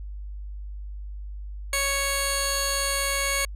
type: tone pair together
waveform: 10% pulse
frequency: 554.4 / 2218 Hz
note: C#5 / C#7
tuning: 0 / 0 cents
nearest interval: 2 octaves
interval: 2400 cents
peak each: -18 / -16 dBFS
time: 1.73-3.45 s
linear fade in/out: 2 ms
effects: added 50 Hz sine -33 dBFS peak until 3.55 s + low-pass 12000 Hz 12 dB/octave